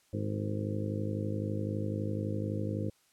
harmonic tone with a mistuned harmonic, 51.91 Hz, G#1, in tune, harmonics 2 / 3 / 4 / 5 / 6 / 7 / 8 / 9 / 10, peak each -34 / -42 / -38 / -45 / -39 / -45 / -49 / -44 / -42 dBFS, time 0.13-2.9 s, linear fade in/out 5 ms, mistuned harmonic 9, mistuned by -41 cents, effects white hiss -68 dBFS RMS until 3.12 s + low-pass 11000 Hz 12 dB/octave

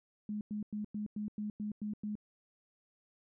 sine tone bursts, 210 Hz, G#3, 19 cents sharp, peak -35 dBFS, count 9, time 0.29-2.154 s, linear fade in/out 2 ms, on 120 ms, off 98 ms, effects none

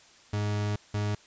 40% pulse tone pair in turn, 104 / 104 Hz, G#2 / G#2, +3 / +3 cents, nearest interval unison, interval 0 cents, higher neither, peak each -26 dBFS, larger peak neither, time 0.33-0.76 / 0.94-1.15 s, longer first, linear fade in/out 5 ms, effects white hiss -56 dBFS RMS until 1.26 s + resampled to 16000 Hz

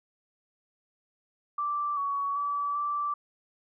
sine tone with pitch steps, 1171 / 1124 / 1151 / 1167 Hz, D6 / C#6 / D6 / D6, -5 / +24 / -35 / -11 cents, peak -27 dBFS, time 1.58-3.14 s, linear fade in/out 5 ms, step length 390 ms, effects none

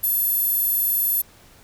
sawtooth tone with high-pass filter, 880 Hz, A5, in tune, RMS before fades -21 dBFS, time 0.03-1.22 s, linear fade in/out 10 ms, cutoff 12000 Hz, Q 9.9, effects pink hiss -51 dBFS RMS until 1.63 s

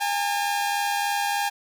sawtooth tone pair together, 812.7 / 896 Hz, G#5 / A5, -38 / +31 cents, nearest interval major second, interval 169 cents, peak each -20 / -26 dBFS, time 0-1.5 s, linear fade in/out 20 ms, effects none

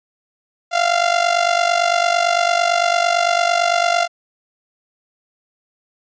sawtooth tone with amplitude modulation, 693 Hz, F5, 14 cents flat, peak -7 dBFS, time 0.71-4.08 s, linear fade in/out 50 ms, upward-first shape sine, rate 48.9 Hz, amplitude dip 75%, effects resampled to 16000 Hz

